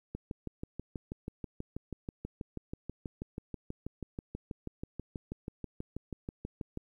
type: click train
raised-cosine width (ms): 3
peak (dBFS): -25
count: 42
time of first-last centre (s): 0.15-6.774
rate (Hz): 6.19
effects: 11-bit